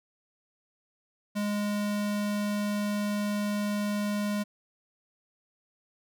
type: tone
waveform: square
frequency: 206.6 Hz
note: G#3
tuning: 9 cents flat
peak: -28 dBFS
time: 1.35-4.44 s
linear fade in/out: 20 ms
effects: none